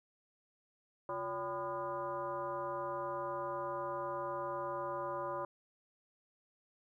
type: tone with frequency modulation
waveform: sine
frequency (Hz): 786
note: G5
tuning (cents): +4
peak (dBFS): -36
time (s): 1.09-5.45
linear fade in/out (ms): 2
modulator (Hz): 216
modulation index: 2
effects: 13-bit